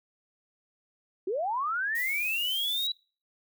sine linear sweep, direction up, 345.3 to 3951 Hz, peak -27 dBFS, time 1.27-2.92 s, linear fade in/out 5 ms
violet noise, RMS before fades -39 dBFS, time 1.95-2.87 s, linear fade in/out 2 ms
effects noise-tail reverb RT60 0.4 s tail -26 dB re dry

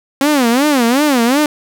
sawtooth tone with vibrato, 263.9 Hz, C4, 15 cents sharp, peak -6 dBFS, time 0.21-1.46 s, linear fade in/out 2 ms, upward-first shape sine, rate 2.7 Hz, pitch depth 240 cents each way, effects none

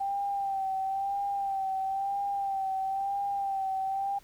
sine tone with vibrato, 784 Hz, G5, in tune, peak -28 dBFS, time 0-4.19 s, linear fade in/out 10 ms, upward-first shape sine, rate 1 Hz, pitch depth 39 cents each way, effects pink hiss -59 dBFS RMS until 4.23 s

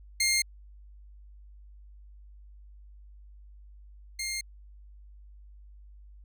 15% pulse tone pair in turn, 2120 / 2120 Hz, C7 / C7, +22 / +22 cents, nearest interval unison, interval 0 cents, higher neither, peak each -17 / -25 dBFS, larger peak first, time 0.2-0.42 / 4.19-4.41 s, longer neither, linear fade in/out 5 ms, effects added 50 Hz sine -48 dBFS peak until 6.24 s

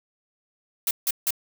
blue noise bursts, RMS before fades -23 dBFS, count 3, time 0.87-1.307 s, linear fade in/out 2 ms, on 39 ms, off 160 ms, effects none

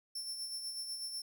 sawtooth tone with tremolo, 5380 Hz, E8, 34 cents sharp, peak -35 dBFS, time 0.15-1.22 s, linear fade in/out 5 ms, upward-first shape sine, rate 8.1 Hz, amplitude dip 45%, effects none

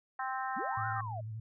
harmonic tone, 261.6 Hz, C4, in tune, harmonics 3 / 4 / 5 / 6 / 7, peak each -37 / -39 / -41 / -43 / -44 dBFS, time 0.19-1.01 s, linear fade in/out 5 ms
sine linear two-way sweep, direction up then down, 170 to 1506 to 599 Hz, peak -39 dBFS, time 0.56-1.21 s, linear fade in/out 10 ms, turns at 0.87 s
sine tone with vibrato, 110 Hz, A2, in tune, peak -38 dBFS, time 0.77-1.4 s, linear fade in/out 5 ms, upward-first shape square, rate 12 Hz, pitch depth 36 cents each way
effects none

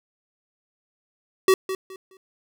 square tone with echo, 379.7 Hz, F#4, 45 cents sharp, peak -14 dBFS, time 1.48-1.54 s, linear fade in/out 2 ms, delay 210 ms, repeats 3, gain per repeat -12 dB, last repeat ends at 2.17 s, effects none

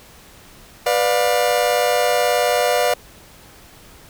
40% pulse chord, B diminished, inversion none, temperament just, 493.9 / 592.7 / 711.2 Hz, B4 / D5 / F5, 0 / +16 / +31 cents, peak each -19 dBFS, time 0.86-2.94 s, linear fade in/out 5 ms, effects pink hiss -45 dBFS RMS until 4.09 s

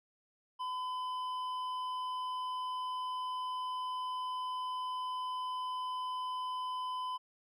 sine tone with hard clipping, 1010 Hz, B5, 39 cents sharp, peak -37 dBFS, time 0.59-7.18 s, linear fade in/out 20 ms, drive 7 dB, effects none

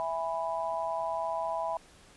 sine chord, E major, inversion none, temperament just, 659.3 / 824.1 / 988.9 Hz, E5 / G#5 / B5, 0 / -14 / +2 cents, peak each -33 / -36 / -34 dBFS, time 0-1.77 s, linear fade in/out 0 ms, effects pink hiss -57 dBFS RMS until 2.16 s + resampled to 24000 Hz

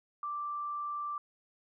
sine tone, 1174.7 Hz, D6, in tune, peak -34 dBFS, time 0.23-1.18 s, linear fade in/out 2 ms, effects none

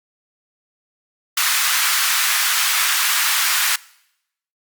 pink high-pass noise, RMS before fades -18 dBFS, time 1.37-3.76 s, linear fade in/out 5 ms, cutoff 1200 Hz, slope 24 dB/octave, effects noise-tail reverb RT60 0.8 s tail -22 dB re dry + Opus 48 kbps

